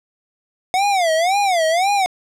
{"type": "tone with vibrato", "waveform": "square", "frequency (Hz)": 720, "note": "F#5", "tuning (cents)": -47, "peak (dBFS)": -15, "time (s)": [0.74, 2.06], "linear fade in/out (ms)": 0, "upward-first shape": "sine", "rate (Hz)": 1.9, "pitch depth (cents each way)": 220, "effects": ["low-pass 9000 Hz 12 dB/octave"]}